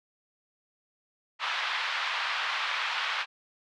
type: band-pass noise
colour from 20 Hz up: pink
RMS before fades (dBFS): -31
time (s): 1.39-3.26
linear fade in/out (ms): 50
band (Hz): 960 to 3800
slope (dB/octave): 24
effects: none